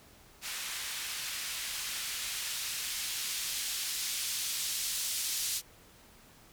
blue noise with band-pass filter sweep, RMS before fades -36 dBFS, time 0.41-5.62 s, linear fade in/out 50 ms, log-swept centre 1900 to 4600 Hz, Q 0.75, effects pink hiss -58 dBFS RMS until 6.52 s

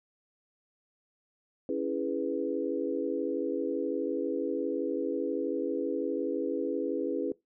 sine chord, C# minor seventh, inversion none, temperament equal, 277.2 / 329.6 / 415.3 / 493.9 Hz, C#4 / E4 / G#4 / B4, 0 / 0 / 0 / 0 cents, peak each -34 dBFS, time 1.69-7.32 s, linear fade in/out 2 ms, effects noise-tail reverb RT60 0.2 s tail -22 dB re dry

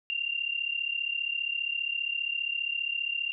sine tone pair together, 2759 / 2794 Hz, F7 / F7, -22 / 0 cents, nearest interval unison, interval 22 cents, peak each -32 / -31 dBFS, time 0.1-3.32 s, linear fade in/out 0 ms, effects none

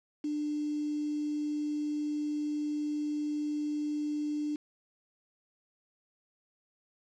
sine tone with quantisation, 297.9 Hz, D4, 25 cents sharp, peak -30 dBFS, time 0.24-4.56 s, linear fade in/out 5 ms, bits 8, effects low-pass 5000 Hz 12 dB/octave

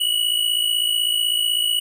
square tone pair together, 2900 / 2956 Hz, F#7 / F#7, -35 / -2 cents, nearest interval unison, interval 33 cents, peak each -22 / -21 dBFS, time 0-1.8 s, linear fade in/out 10 ms, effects none

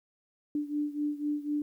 sine beating tone pair, 293.7 / 297.7 Hz, D4 / D4, 0 / +24 cents, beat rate 4 Hz, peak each -31 / -34 dBFS, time 0.55-1.62 s, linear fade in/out 2 ms, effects 11-bit

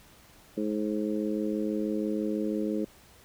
harmonic tone, 106.1 Hz, G#2, 38 cents sharp, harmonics 2 / 3 / 4 / 5, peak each -31 / -31 / -34 / -37 dBFS, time 0.57-2.85 s, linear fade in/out 5 ms, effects pink hiss -56 dBFS RMS until 3.24 s

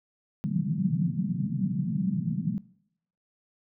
white band-pass noise, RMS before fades -28 dBFS, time 0.44-2.58 s, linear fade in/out 0 ms, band 140 to 200 Hz, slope 48 dB/octave, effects noise-tail reverb RT60 0.7 s tail -21 dB re dry

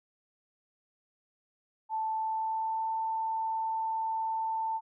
sine tone with pitch glide, 880 to 890.7 Hz, A5 to A5, 0 to +21 cents, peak -29 dBFS, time 1.89-4.81 s, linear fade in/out 50 ms, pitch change +21 cents, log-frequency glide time 2.15-2.9 s, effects none

